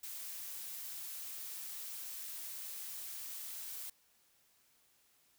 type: noise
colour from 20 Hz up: blue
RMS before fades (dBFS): -45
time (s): 0.03-3.9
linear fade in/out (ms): 5
effects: white hiss -71 dBFS RMS until 5.38 s